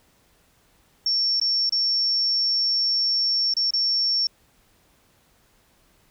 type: tone with dropouts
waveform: sine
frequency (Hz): 5460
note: F8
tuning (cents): -40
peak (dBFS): -19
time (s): 1.06-4.27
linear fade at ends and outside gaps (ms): 2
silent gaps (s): 1.399-1.414 / 1.694-1.723 / 3.538-3.567 / 3.706-3.736
effects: pink hiss -61 dBFS RMS until 6.1 s